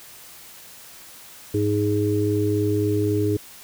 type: harmonic tone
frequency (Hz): 103.83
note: G#2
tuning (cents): 0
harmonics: 1 / 3 / 4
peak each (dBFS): -23 / -23 / -23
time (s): 1.54-3.37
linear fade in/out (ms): 5
effects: white hiss -44 dBFS RMS until 3.63 s